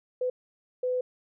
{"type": "tone bursts at uneven times", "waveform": "sine", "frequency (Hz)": 503, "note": "B4", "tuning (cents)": 32, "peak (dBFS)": -25, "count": 2, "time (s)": [[0.21, 0.3], [0.83, 1.01]], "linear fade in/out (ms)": 5, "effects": []}